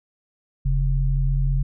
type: tone pair together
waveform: sine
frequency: 41.87 / 136.2 Hz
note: E1 / C#3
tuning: +28 / -30 cents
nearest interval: octave + minor sixth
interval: 2042 cents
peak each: -19 / -22 dBFS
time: 0.65-1.63 s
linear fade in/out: 10 ms
effects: none